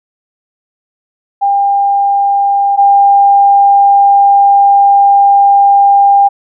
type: tone pair in turn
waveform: sine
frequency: 800 / 800 Hz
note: G5 / G5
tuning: +35 / +35 cents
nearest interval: unison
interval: 0 cents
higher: neither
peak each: -7 / -3 dBFS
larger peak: second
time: 1.41-2.77 / 2.77-6.29 s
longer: second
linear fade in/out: 20 ms
effects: none